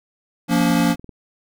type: chord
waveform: square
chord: Bb minor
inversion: second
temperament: equal with one note detuned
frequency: 174.61 / 233.1 / 284.2 Hz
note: F3 / Bb3 / Db4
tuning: 0 / 0 / +43 cents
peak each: -20 dBFS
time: 0.48-0.96 s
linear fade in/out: 50 ms
type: click train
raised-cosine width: 3 ms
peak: -25 dBFS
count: 13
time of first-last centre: 0.51-1.093 s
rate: 20.6 Hz
effects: none